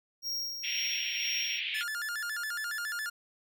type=tone with tremolo; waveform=square; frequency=5590 Hz; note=F8; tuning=1 cent sharp; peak=-32 dBFS; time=0.22-1.61 s; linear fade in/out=50 ms; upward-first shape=sine; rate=2 Hz; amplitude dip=50%
type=band-pass noise; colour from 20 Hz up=pink; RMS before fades=-35 dBFS; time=0.63-1.84 s; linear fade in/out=20 ms; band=2200 to 3400 Hz; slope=48 dB/octave
type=tone with vibrato; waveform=45% pulse; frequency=1568 Hz; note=G6; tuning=in tune; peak=-33 dBFS; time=1.74-3.1 s; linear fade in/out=10 ms; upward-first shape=square; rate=7.2 Hz; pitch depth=180 cents each way
effects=none